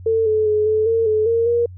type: tone with pitch steps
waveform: sine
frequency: 448.3 / 432.4 / 424.8 / 433 / 454.5 / 431.1 / 460.5 / 472.7 Hz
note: A4 / A4 / G#4 / A4 / A#4 / A4 / A#4 / A#4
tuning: +32 / -30 / +39 / -28 / -44 / -35 / -21 / +24 cents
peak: -14 dBFS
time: 0.06-1.66 s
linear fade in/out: 5 ms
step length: 200 ms
effects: added 91 Hz sine -34 dBFS peak until 1.77 s